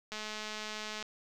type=click train; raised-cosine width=0.2 ms; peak=-23 dBFS; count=195; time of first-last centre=0.12-1.027 s; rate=214 Hz; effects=10-bit